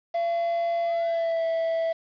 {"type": "tone with pitch glide", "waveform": "triangle", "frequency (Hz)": [680, 658], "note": ["F5", "E5"], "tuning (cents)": [-46, -3], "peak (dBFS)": -21, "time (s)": [0.14, 1.93], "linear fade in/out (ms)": 10, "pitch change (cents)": -57, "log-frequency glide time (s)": [0.84, 1.44], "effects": ["resampled to 11025 Hz", "8-bit"]}